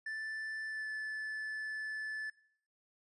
triangle tone with pitch glide, 1760 to 1740.8 Hz, A6 to A6, 0 to -19 cents, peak -36 dBFS, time 0.06-2.3 s, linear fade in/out 5 ms, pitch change -19 cents, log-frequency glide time 0.67-0.89 s, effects noise-tail reverb RT60 0.6 s tail -18 dB re dry + resampled to 24000 Hz

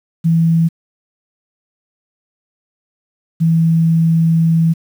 sine tone pair in turn, 164.81 / 163.97 Hz, E3 / E3, 0 / -9 cents, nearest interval unison, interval 9 cents, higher first, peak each -9 / -9 dBFS, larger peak neither, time 0.24-0.69 / 3.4-4.74 s, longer second, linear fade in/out 20 ms, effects 7-bit

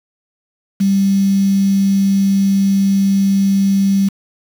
sine tone with quantisation, 196 Hz, G3, in tune, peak -10 dBFS, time 0.8-4.09 s, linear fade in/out 10 ms, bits 5, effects none

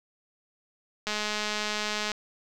click train, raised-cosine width 0.2 ms, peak -13 dBFS, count 222, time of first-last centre 1.07-2.117 s, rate 211 Hz, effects none

